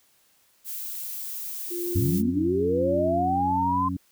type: noise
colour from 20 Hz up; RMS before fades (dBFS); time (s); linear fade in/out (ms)
violet; -34; 0.64-2.23; 50
type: tone with tremolo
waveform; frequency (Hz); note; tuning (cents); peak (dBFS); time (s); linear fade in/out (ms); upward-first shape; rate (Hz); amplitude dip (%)
sine; 349.2; F4; 0; -27; 1.7-3.53; 20; sine; 1; 85
type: harmonic tone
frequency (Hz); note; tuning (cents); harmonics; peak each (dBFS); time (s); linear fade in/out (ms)
91.5; F#2; -19; 1 / 2 / 3; -32 / -32 / -29; 1.95-3.97; 5
type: linear sweep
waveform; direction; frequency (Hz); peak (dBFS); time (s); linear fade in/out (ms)
sine; up; 84.1 to 1046.5; -22; 1.95-3.89; 10
effects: white hiss -63 dBFS RMS until 4.11 s